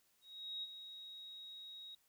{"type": "tone with ADSR envelope", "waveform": "sine", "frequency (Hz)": 3788, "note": "A#7", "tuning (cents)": 27, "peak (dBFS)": -40, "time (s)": [0.21, 1.95], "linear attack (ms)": 420, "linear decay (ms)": 32, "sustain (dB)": -9, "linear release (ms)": 5, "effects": ["white hiss -75 dBFS RMS until 2.08 s"]}